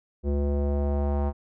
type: tone with low-pass filter sweep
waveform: square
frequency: 71.5 Hz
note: D2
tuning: 46 cents flat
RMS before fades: -25 dBFS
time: 0.23-1.33 s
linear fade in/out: 50 ms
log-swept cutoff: 430 to 850 Hz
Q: 2.2
effects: none